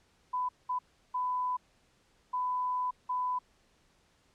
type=tone bursts at uneven times; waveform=sine; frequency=1000 Hz; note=B5; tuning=21 cents sharp; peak=-29 dBFS; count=5; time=0.33-0.49 / 0.69-0.79 / 1.14-1.57 / 2.33-2.91 / 3.09-3.39 s; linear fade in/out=10 ms; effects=pink hiss -68 dBFS RMS until 4.34 s + low-pass 8000 Hz 12 dB/octave